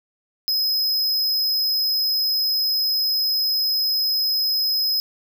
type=tone; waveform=square; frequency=5090 Hz; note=D#8; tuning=39 cents sharp; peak=-19 dBFS; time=0.48-5 s; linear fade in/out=0 ms; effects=none